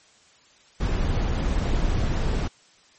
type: noise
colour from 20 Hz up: brown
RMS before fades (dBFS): -23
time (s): 0.8-2.48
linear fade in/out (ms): 10
effects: white hiss -56 dBFS RMS until 2.98 s + MP3 32 kbps